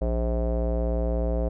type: tone with low-pass filter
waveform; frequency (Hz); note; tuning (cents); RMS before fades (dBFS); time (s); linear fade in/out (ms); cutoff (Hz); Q
square; 58.27; A#1; 0; -25; 0.01-1.49; 10; 580; 5
effects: none